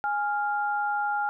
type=tone pair together; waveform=sine; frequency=828 / 1396.3 Hz; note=G#5 / F6; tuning=-5 / -1 cents; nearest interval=major sixth; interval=904 cents; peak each=-26 / -29 dBFS; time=0.04-1.29 s; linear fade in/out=0 ms; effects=none